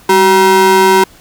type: ring-modulated tone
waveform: square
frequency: 288.1 Hz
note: D4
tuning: 33 cents flat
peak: -3 dBFS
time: 0.09-1.04 s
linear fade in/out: 5 ms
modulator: 666 Hz
effects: pink hiss -42 dBFS RMS until 1.2 s